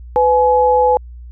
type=tone pair together; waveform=sine; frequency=501 / 846 Hz; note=B4 / G#5; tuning=+25 / +32 cents; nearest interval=major sixth; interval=907 cents; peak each=-12 dBFS; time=0.16-0.97 s; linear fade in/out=0 ms; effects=added 60 Hz sine -31 dBFS peak until 1.31 s

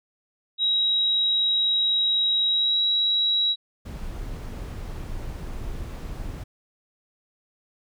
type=tone with pitch glide; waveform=sine; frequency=3836 to 3874 Hz; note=A#7 to B7; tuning=+49 to -34 cents; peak=-19 dBFS; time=0.58-3.56 s; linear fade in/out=50 ms; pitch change=+17 cents; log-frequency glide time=2.48-2.81 s
type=noise; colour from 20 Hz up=brown; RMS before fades=-33 dBFS; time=3.85-6.44 s; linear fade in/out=10 ms
effects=none

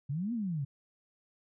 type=exponential two-way sweep; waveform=sine; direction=up then down; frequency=130.81 to 246.9 to 130.81 Hz; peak=-31 dBFS; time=0.09-0.65 s; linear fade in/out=10 ms; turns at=0.33 s; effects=none

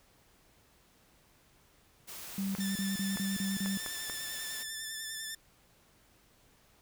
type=noise; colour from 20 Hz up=white; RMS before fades=-45 dBFS; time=2.07-4.64 s; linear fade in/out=20 ms
type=tone bursts; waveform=sine; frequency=195.3 Hz; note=G3; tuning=6 cents flat; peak=-31 dBFS; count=7; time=2.38-3.774 s; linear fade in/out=2 ms; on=170 ms; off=34 ms
type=clicks; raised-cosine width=0.5 ms; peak=-25 dBFS; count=5; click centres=2.551 / 3.172 / 3.66 / 3.862 / 4.098 s
type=tone with vibrato; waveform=10% pulse; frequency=1767 Hz; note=A6; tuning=7 cents sharp; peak=-29 dBFS; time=2.6-5.35 s; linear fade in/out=5 ms; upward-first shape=sine; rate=10 Hz; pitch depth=28 cents each way
effects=pink hiss -65 dBFS RMS until 6.81 s

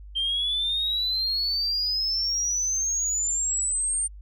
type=exponential sweep; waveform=sine; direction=up; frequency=3136 to 8870 Hz; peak=-22 dBFS; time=0.15-4.08 s; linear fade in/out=20 ms; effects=tanh soft clip ceiling -19 dBFS + added 50 Hz sine -40 dBFS peak until 4.21 s

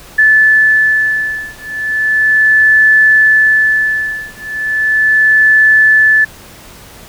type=beating tone pair; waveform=sine; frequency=1741 / 1741.36 Hz; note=A6 / A6; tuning=-19 / -18 cents; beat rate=0.36 Hz; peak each=-10 dBFS; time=0.18-6.25 s; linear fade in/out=10 ms; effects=pink hiss -36 dBFS RMS until 7.08 s

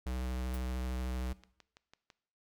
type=tone with vibrato; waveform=square; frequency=63.1 Hz; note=B1; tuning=38 cents sharp; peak=-35 dBFS; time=0.06-1.33 s; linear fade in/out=5 ms; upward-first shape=sine; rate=13 Hz; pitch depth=15 cents each way
type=noise with exponential decay; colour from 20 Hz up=blue; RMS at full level=-44 dBFS; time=0.54-0.62 s; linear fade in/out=1 ms; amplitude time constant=17 ms
type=click train; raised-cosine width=0.2 ms; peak=-37 dBFS; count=6; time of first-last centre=1.27-2.102 s; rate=6.01 Hz
effects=noise-tail reverb RT60 0.7 s tail -19 dB re dry

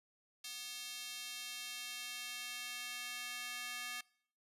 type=tone with high-pass filter sweep; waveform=square; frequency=245.1 Hz; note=B3; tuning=13 cents flat; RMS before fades=-45 dBFS; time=0.44-4.01 s; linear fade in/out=5 ms; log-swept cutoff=3600 to 1900 Hz; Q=1.2; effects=noise-tail reverb RT60 0.6 s tail -24 dB re dry + resampled to 32000 Hz

